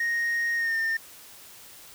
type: tone with pitch glide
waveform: sine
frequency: 1864.7 to 1809.5 Hz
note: A#6 to A6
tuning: 0 to +48 cents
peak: -21 dBFS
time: 0-0.97 s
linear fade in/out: 5 ms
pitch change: -52 cents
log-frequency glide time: 0.56-0.77 s
effects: tanh soft clip ceiling -23 dBFS + white hiss -48 dBFS RMS until 1.94 s